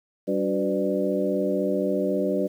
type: tone cluster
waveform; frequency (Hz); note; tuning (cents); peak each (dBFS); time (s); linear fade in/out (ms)
sine; 193 / 288.5 / 372.3 / 499.8 / 594; G3 / D4 / F#4 / B4 / D5; -27 / -31 / +11 / +21 / +20; -28; 0.27-2.48; 20
effects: 9-bit